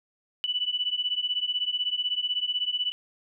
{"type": "beating tone pair", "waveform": "sine", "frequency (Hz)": [2960, 2976], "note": ["F#7", "F#7"], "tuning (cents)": [0, 9], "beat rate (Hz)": 16, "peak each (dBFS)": [-29, -28], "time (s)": [0.44, 2.92], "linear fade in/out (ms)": 0, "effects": []}